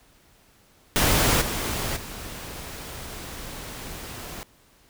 pink noise with level steps, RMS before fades -20 / -28 / -37 dBFS, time 0.96-4.43 s, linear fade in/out 0 ms, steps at 1.41 / 1.96 s, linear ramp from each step 10 ms, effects pink hiss -58 dBFS RMS until 4.89 s

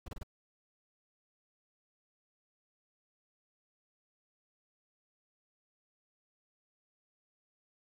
brown noise bursts, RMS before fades -41 dBFS, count 4, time 0.06-0.233 s, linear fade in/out 5 ms, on 23 ms, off 27 ms, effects none

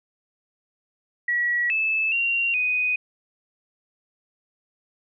sine tone with pitch steps, 1926 / 2618 / 2759 / 2493 Hz, B6 / E7 / F7 / D#7, -44 / -13 / -22 / +3 cents, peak -20 dBFS, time 1.28-2.96 s, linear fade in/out 5 ms, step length 420 ms, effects none

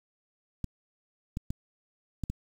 clicks, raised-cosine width 5 ms, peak -20 dBFS, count 5, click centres 0.643 / 1.371 / 1.505 / 2.237 / 2.3 s, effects 8-bit

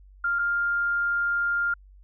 sine tone pair in turn, 1396.9 / 1401.8 Hz, F6 / F6, 0 / +6 cents, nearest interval unison, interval 6 cents, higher second, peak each -22 dBFS, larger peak neither, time 0.24-0.39 / 0.39-1.74 s, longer second, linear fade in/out 5 ms, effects added 48 Hz sine -48 dBFS peak until 2.03 s

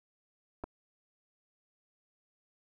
clicks, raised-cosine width 1 ms, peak -26 dBFS, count 2, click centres 0.638 / 0.641 s, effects 11-bit

